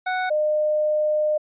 25% pulse / sine tone pair in turn, 740 / 607.7 Hz, F#5 / D#5, 0 / -41 cents, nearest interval minor third, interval 341 cents, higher first, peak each -18 dBFS, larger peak neither, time 0.06-0.3 / 0.3-1.38 s, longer second, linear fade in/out 10 ms, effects resampled to 8000 Hz

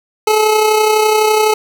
25% pulse tone with amplitude modulation, 430.3 Hz, A4, 39 cents flat, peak -4 dBFS, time 0.27-1.54 s, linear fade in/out 5 ms, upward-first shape sine, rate 31.9 Hz, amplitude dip 40%, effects none

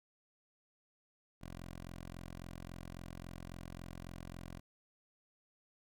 10% pulse tone, 43.65 Hz, F1, in tune, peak -38 dBFS, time 1.41-4.6 s, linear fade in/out 10 ms, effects none

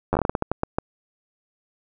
slowing click train, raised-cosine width 1 ms, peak -7 dBFS, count 13, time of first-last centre 0.13-0.785 s, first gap 10 ms, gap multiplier 1.28, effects none

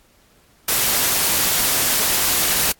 white noise, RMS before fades -18 dBFS, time 0.68-2.72 s, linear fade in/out 5 ms, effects pink hiss -56 dBFS RMS until 2.79 s + AAC 64 kbps

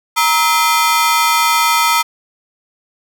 sawtooth ring-modulated tone, 1114 Hz, C#6, 8 cents sharp, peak -4 dBFS, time 0.16-2.03 s, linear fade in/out 20 ms, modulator 179 Hz, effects none

